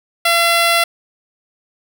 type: tone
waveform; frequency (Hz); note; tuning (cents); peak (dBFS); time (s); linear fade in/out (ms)
10% pulse; 680; F5; -46; -3; 0.25-0.84; 5
effects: none